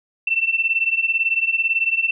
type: beating tone pair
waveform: sine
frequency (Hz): 2672 / 2690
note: E7 / E7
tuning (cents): +23 / +34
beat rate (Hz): 18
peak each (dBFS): -21 / -19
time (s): 0.27-2.11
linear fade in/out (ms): 5
effects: none